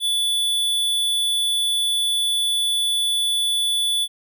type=tone; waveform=square; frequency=3460 Hz; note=A7; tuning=30 cents flat; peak=-19 dBFS; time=0-4.08 s; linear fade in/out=50 ms; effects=none